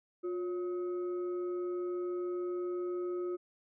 sine tone with frequency modulation, 356.3 Hz, F4, 35 cents sharp, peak -33 dBFS, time 0.23-3.37 s, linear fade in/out 20 ms, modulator 913 Hz, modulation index 0.3, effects none

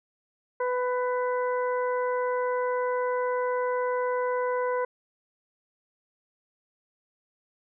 harmonic tone, 498.2 Hz, B4, 15 cents sharp, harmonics 1 / 2 / 3 / 4, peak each -26 / -30 / -37 / -42 dBFS, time 0.6-4.85 s, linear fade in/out 5 ms, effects none

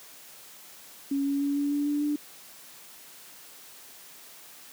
sine tone with pitch steps, 277.9 / 280.6 / 283.4 / 286.2 / 289 / 291.9 / 294.8 Hz, C#4 / C#4 / C#4 / D4 / D4 / D4 / D4, +4 / +21 / +38 / -45 / -28 / -10 / +7 cents, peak -24 dBFS, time 1.11-2.16 s, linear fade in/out 5 ms, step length 150 ms, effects white hiss -49 dBFS RMS until 4.72 s + high-pass 150 Hz 12 dB/octave

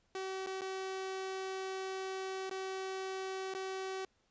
sawtooth tone with dropouts, 380.7 Hz, F#4, 49 cents sharp, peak -34 dBFS, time 0.15-4.05 s, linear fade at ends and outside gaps 2 ms, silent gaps 0.463-0.47 / 0.61-0.617 / 2.496-2.511 / 3.539-3.548 s, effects pink hiss -75 dBFS RMS until 4.3 s + resampled to 16000 Hz

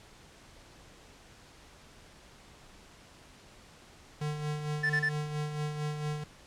square tone with tremolo, 150 Hz, D3, 37 cents sharp, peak -31 dBFS, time 4.21-6.24 s, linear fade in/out 5 ms, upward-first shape sine, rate 4.4 Hz, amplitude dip 50%
triangle tone bursts, 1760 Hz, A6, in tune, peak -24 dBFS, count 3, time 4.83-5.093 s, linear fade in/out 10 ms, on 69 ms, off 28 ms
effects pink hiss -55 dBFS RMS until 6.46 s + low-pass 8000 Hz 12 dB/octave

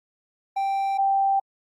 triangle / sine tone pair in turn, 784 / 784 Hz, G5 / G5, 0 / 0 cents, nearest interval unison, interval 0 cents, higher neither, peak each -20 / -18 dBFS, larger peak second, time 0.56-0.98 / 0.98-1.4 s, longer neither, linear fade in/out 10 ms, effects Opus 48 kbps

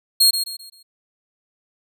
sawtooth tone with echo, 4259 Hz, C8, 30 cents sharp, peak -8 dBFS, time 0.2-0.31 s, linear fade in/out 10 ms, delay 130 ms, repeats 4, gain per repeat -9 dB, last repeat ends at 0.83 s, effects none

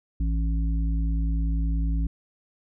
harmonic tone, 55.2 Hz, A1, 6 cents sharp, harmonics 1 / 3 / 5, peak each -22 / -32 / -36 dBFS, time 0.2-2.07 s, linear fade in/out 5 ms, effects none

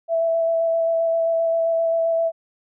sine tone with vibrato, 661 Hz, E5, 5 cents sharp, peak -17 dBFS, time 0.08-2.32 s, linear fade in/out 50 ms, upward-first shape square, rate 7.6 Hz, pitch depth 9 cents each way, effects none

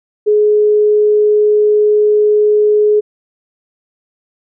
sine tone, 421 Hz, G#4, 24 cents sharp, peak -7 dBFS, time 0.26-3.01 s, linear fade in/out 20 ms, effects none

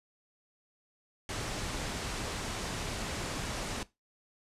pink low-pass noise, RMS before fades -37 dBFS, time 1.29-3.83 s, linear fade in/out 2 ms, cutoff 9000 Hz, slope 24 dB/octave, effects noise-tail reverb RT60 0.2 s tail -18 dB re dry + resampled to 32000 Hz

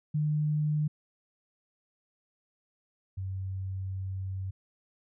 sine tone pair in turn, 151 / 95.12 Hz, D3 / F#2, +48 / +48 cents, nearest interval minor sixth, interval 800 cents, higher first, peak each -25 / -32 dBFS, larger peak first, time 0.14-0.88 / 3.17-4.51 s, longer second, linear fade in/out 10 ms, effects none

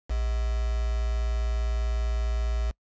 sine tone with quantisation, 57.6 Hz, A#1, 20 cents flat, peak -24 dBFS, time 0.09-2.72 s, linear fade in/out 20 ms, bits 6, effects noise-tail reverb RT60 0.1 s tail -25 dB re dry + resampled to 16000 Hz

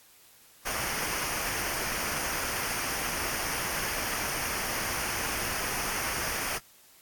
pink noise with comb filter, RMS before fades -32 dBFS, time 0.65-6.59 s, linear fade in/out 20 ms, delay 0.26 ms, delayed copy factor -0.65, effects white hiss -57 dBFS RMS until 7.01 s + AAC 64 kbps

